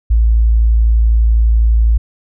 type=tone; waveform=sine; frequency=56 Hz; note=A1; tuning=31 cents sharp; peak=-7 dBFS; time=0.1-1.98 s; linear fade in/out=10 ms; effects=none